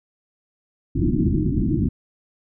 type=low-pass noise; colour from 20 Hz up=white; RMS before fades=-20 dBFS; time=0.95-1.89 s; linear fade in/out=10 ms; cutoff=340 Hz; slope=96 dB/octave; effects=none